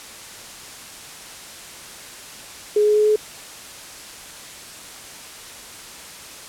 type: tone with pitch steps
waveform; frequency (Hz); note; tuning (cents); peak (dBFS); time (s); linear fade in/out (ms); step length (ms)
sine; 419 / 421.4 / 423.9 / 426.3; G#4 / G#4 / G#4 / G#4; +15 / +25 / +35 / +45; -13; 2.76-3.16; 5; 100
effects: white hiss -38 dBFS RMS until 6.48 s + low-pass 10000 Hz 12 dB/octave